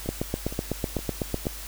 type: two click trains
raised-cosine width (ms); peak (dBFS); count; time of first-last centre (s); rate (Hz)
2; -22 / -12; 4 / 12; 0.06-1.455 / 0.09-1.468; 2.15 / 7.98
effects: added 50 Hz sine -39 dBFS peak until 1.67 s + white hiss -40 dBFS RMS until 1.67 s